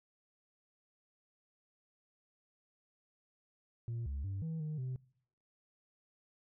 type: tone with pitch steps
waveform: sine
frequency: 116.8 / 69.4 / 97.6 / 161.6 / 153.7 / 128.7 Hz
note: A#2 / C#2 / G2 / E3 / D#3 / C3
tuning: +4 / +3 / -7 / -34 / -21 / -28 cents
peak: -34 dBFS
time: 3.88-4.96 s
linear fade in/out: 0 ms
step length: 180 ms
effects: noise-tail reverb RT60 0.7 s tail -26 dB re dry + tanh soft clip ceiling -35 dBFS